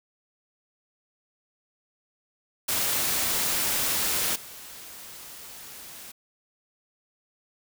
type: noise with level steps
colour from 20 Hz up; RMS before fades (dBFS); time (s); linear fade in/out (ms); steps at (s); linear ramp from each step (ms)
white; -26 / -43; 2.68-6.12; 10; 4.35; 10
effects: none